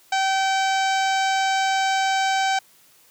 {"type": "harmonic tone with a mistuned harmonic", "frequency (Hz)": 771, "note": "G5", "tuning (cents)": -29, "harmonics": [1, 2, 3, 4, 5, 6, 7, 8, 9, 10], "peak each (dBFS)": [-20, -26, -30, -32, -34, -36, -37, -38, -39, -40], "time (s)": [0.12, 2.59], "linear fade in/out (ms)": 5, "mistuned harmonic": 8, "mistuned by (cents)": 21, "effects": ["white hiss -55 dBFS RMS until 3.1 s", "high-pass 80 Hz 12 dB/octave"]}